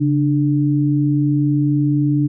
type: tone pair together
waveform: sine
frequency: 140.1 / 296.2 Hz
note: C#3 / D4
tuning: +19 / +15 cents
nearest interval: octave + minor second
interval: 1296 cents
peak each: -16 dBFS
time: 0-2.28 s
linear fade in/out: 20 ms
effects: none